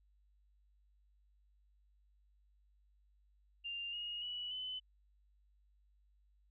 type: tone with pitch steps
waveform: sine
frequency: 2794 / 2868 / 2943 / 3021 Hz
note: F7 / F7 / F#7 / F#7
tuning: 0 / +45 / -10 / +35 cents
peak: -40 dBFS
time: 3.64-4.8 s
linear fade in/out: 20 ms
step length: 290 ms
effects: added 50 Hz sine -68 dBFS peak until 6.5 s